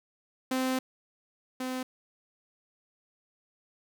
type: tone pair in turn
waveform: sawtooth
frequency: 259.1 / 256.6 Hz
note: C4 / C4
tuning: -17 / -34 cents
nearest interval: unison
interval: 17 cents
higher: first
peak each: -23 / -28 dBFS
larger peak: first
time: 0.51-0.79 / 1.6-1.83 s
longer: first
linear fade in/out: 5 ms
effects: none